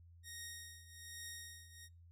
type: tone with tremolo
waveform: 10% pulse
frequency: 1867 Hz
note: A#6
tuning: 2 cents sharp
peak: -37 dBFS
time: 0.23-1.89 s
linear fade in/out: 50 ms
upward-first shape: triangle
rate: 1.2 Hz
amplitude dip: 85%
effects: noise-tail reverb RT60 0.3 s tail -25 dB re dry + added 85 Hz sine -58 dBFS peak until 2.11 s